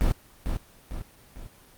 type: noise with echo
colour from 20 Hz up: brown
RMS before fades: -21 dBFS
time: 0.01-0.12 s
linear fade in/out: 0 ms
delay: 450 ms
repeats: 3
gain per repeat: -6 dB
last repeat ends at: 1.47 s
effects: pink hiss -54 dBFS RMS until 1.77 s + Opus 24 kbps